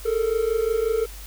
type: tone pair together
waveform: triangle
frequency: 431.2 / 456.8 Hz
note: A4 / A#4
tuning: -35 / -35 cents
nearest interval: minor second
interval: 100 cents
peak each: -22 / -20 dBFS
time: 0.05-1.06 s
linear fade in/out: 10 ms
effects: added 50 Hz sine -37 dBFS peak until 1.26 s + white hiss -43 dBFS RMS until 1.26 s